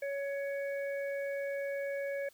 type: harmonic tone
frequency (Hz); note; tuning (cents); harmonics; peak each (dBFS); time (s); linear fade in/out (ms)
559; C#5; +14; 1 / 3 / 4; -34 / -44 / -46; 0.02-2.29; 5
effects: white hiss -64 dBFS RMS until 2.33 s